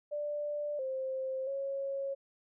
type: tone with pitch steps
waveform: sine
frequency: 589 / 526 / 549 Hz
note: D5 / C5 / C#5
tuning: +5 / +9 / -17 cents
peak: -33 dBFS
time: 0.11-2.15 s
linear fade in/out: 20 ms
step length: 680 ms
effects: none